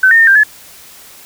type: tone with pitch steps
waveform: sine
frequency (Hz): 1526 / 1828 / 1818 / 1586 / 1713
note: G6 / A#6 / A#6 / G6 / A6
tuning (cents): -47 / -34 / -44 / +20 / -47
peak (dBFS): -4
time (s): 0.03-0.435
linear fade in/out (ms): 5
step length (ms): 81
effects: white hiss -38 dBFS RMS until 1.25 s